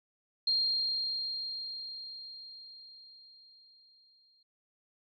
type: tone with exponential decay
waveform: sine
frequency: 4211 Hz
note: C8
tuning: 10 cents sharp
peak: -25 dBFS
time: 0.47-4.43 s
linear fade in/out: 5 ms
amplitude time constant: 860 ms
effects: none